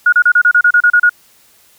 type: tone bursts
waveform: sine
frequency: 1444 Hz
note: F#6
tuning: 43 cents flat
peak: -5 dBFS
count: 11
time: 0.06-1.095 s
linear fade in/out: 5 ms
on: 65 ms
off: 32 ms
effects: white hiss -49 dBFS RMS until 1.78 s